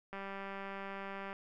click train, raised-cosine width 0.5 ms, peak -29 dBFS, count 236, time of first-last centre 0.13-1.329 s, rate 196 Hz, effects none

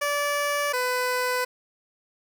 15% pulse tone pair in turn, 579 / 500.7 Hz, D5 / B4, -25 / +24 cents, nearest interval minor third, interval 251 cents, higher first, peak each -17 dBFS, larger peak neither, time 0.01-0.73 / 0.73-1.45 s, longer neither, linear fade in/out 10 ms, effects none

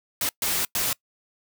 white noise bursts at uneven times, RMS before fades -25 dBFS, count 3, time 0.21-0.29 / 0.42-0.65 / 0.75-0.93 s, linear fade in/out 2 ms, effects noise-tail reverb RT60 0.1 s tail -24 dB re dry

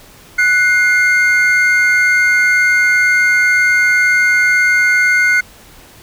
triangle tone pair together, 1480 / 2118 Hz, F#6 / C7, 0 / +21 cents, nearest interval tritone, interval 621 cents, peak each -10 dBFS, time 0.38-5.41 s, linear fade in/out 10 ms, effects pink hiss -41 dBFS RMS until 6.02 s

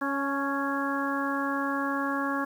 harmonic tone with a mistuned harmonic, 277.2 Hz, C#4, in tune, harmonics 1 / 2 / 3 / 4 / 5 / 6, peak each -30 / -36 / -37 / -32 / -36 / -34 dBFS, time 0.01-2.45 s, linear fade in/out 10 ms, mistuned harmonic 3, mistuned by +23 cents, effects 9-bit

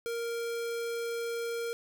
square tone, 466.2 Hz, A#4, in tune, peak -33 dBFS, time 0.06-1.73 s, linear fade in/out 0 ms, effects none

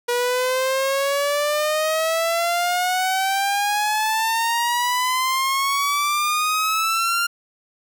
sawtooth exponential sweep, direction up, 480.7 to 1400 Hz, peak -15 dBFS, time 0.08-7.27 s, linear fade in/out 10 ms, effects none

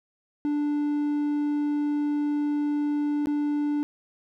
triangle tone with dropouts, 293.7 Hz, D4, in tune, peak -21 dBFS, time 0.45-3.83 s, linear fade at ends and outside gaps 0 ms, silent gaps 3.258-3.271 s, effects none

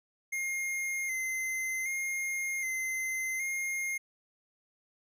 square tone with vibrato, 2099 Hz, C7, 5 cents sharp, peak -32 dBFS, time 0.32-3.98 s, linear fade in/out 10 ms, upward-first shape square, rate 0.65 Hz, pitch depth 27 cents each way, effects none

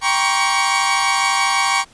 sawtooth tone cluster, 786 / 947 / 1082 / 1134 / 2262 Hz, G5 / A#5 / C#6 / C#6 / C#7, +4 / +27 / -42 / +39 / +34 cents, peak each -18 dBFS, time 0.01-1.85 s, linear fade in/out 50 ms, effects pink hiss -49 dBFS RMS until 1.93 s + resampled to 22050 Hz

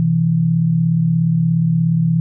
sine tone pair together, 127.86 / 164.81 Hz, C3 / E3, -40 / 0 cents, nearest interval major third, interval 440 cents, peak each -19 / -13 dBFS, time 0-2.2 s, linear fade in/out 0 ms, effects none

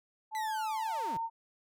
sine tone with pitch glide, 871 to 911.7 Hz, A5 to A#5, -18 to -39 cents, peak -32 dBFS, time 0.31-1.3 s, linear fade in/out 50 ms, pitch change +79 cents, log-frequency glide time 0.7-1.09 s
sawtooth linear sweep, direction down, 2027 to 140 Hz, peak -37 dBFS, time 0.35-1.17 s, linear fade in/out 0 ms
effects none

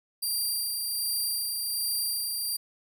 15% pulse tone with tremolo, 4732 Hz, D8, 12 cents sharp, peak -20 dBFS, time 0.22-2.57 s, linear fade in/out 10 ms, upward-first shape sine, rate 1.3 Hz, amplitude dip 30%, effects none

